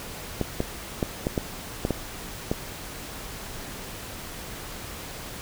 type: clicks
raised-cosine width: 2 ms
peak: -10 dBFS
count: 8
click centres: 0.413 / 0.604 / 1.028 / 1.269 / 1.378 / 1.851 / 1.907 / 2.515 s
effects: pink hiss -38 dBFS RMS until 5.41 s